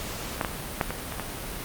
clicks, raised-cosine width 0.5 ms, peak -9 / -11 / -7 / -14 / -18 / -15 dBFS, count 6, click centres 0.412 / 0.448 / 0.812 / 0.906 / 1.123 / 1.197 s, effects pink hiss -35 dBFS RMS until 1.64 s + Opus 48 kbps

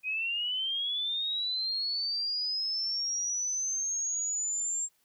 sine linear sweep, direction up, 2489 to 7459 Hz, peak -29 dBFS, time 0.03-4.89 s, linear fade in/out 50 ms, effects white hiss -71 dBFS RMS until 5.04 s

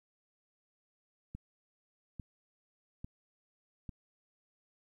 click train, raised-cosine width 5 ms, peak -30 dBFS, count 4, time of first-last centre 1.35-3.892 s, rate 1.18 Hz, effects 12-bit

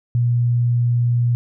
sine tone, 120.2 Hz, B2, 46 cents flat, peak -14 dBFS, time 0.15-1.35 s, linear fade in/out 0 ms, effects none

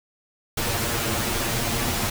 pink noise with comb filter, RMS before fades -25 dBFS, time 0.57-2.1 s, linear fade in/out 5 ms, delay 8.6 ms, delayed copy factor +0.7, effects none

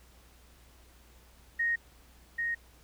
sine tone with echo, 1864.7 Hz, A#6, in tune, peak -26 dBFS, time 1.59-1.76 s, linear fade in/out 10 ms, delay 790 ms, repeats 1, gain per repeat -3 dB, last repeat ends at 2.55 s, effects added 60 Hz sine -58 dBFS peak until 2.83 s + pink hiss -61 dBFS RMS until 2.83 s

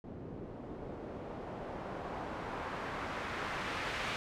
white noise with low-pass filter sweep, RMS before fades -41 dBFS, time 0.04-4.16 s, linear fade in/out 0 ms, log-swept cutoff 320 to 2400 Hz, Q 0.93, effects none

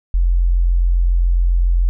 sine tone, 43.65 Hz, F1, in tune, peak -11 dBFS, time 0.14-1.89 s, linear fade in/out 0 ms, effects none

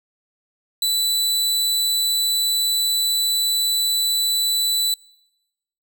sawtooth tone, 3977 Hz, B7, 11 cents sharp, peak -15 dBFS, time 0.82-4.94 s, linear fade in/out 2 ms, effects noise-tail reverb RT60 1.0 s tail -25 dB re dry

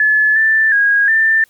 sine tone with pitch steps, 1720 / 1768 / 1641 / 1783 Hz, A6 / A6 / G#6 / A6, -40 / +8 / -21 / +22 cents, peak -9 dBFS, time 0-1.44 s, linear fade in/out 2 ms, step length 360 ms, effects white hiss -54 dBFS RMS until 1.49 s

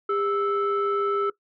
sine tone pair together, 402.2 / 1315.8 Hz, G4 / E6, +44 / -4 cents, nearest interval octave + major sixth, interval 2052 cents, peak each -23 dBFS, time 0.09-1.3 s, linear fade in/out 5 ms, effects noise-tail reverb RT60 0.1 s tail -18 dB re dry + tanh soft clip ceiling -17 dBFS

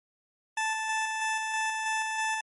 20% pulse tone with tremolo, 878 Hz, A5, 4 cents flat, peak -22 dBFS, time 0.57-2.41 s, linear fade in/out 5 ms, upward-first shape square, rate 3.1 Hz, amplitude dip 30%, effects MP3 48 kbps

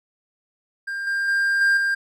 triangle tone with level steps, 1597 Hz, G6, 32 cents sharp, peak -24 / -19 / -16 / -13 / -17 dBFS, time 0.87-1.95 s, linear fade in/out 10 ms, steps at 1.07 / 1.28 / 1.61 / 1.77 s, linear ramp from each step 2 ms, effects none

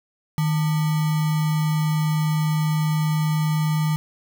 sine tone with sample-and-hold, 154.9 Hz, D#3, 7 cents flat, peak -18 dBFS, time 0.38-3.96 s, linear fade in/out 0 ms, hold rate 1050 Hz, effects none

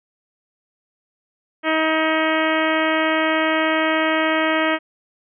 harmonic tone, 316.7 Hz, D#4, 31 cents sharp, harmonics 1 / 2 / 3 / 4 / 5 / 6 / 7 / 8 / 9 / 10, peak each -22 / -22 / -27 / -25 / -27 / -25 / -27 / -31 / -33 / -32 dBFS, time 1.63-4.79 s, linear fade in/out 50 ms, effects none

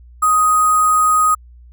sine tone with sample-and-hold, 1249 Hz, D#6, 6 cents sharp, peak -10 dBFS, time 0.22-1.35 s, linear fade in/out 10 ms, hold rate 8820 Hz, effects added 60 Hz sine -39 dBFS peak until 1.72 s

